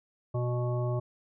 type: harmonic tone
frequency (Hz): 122.5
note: B2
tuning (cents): -14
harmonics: 1 / 3 / 5 / 7 / 9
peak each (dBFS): -28 / -36 / -36 / -45 / -43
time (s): 0.34-1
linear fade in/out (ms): 10
effects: none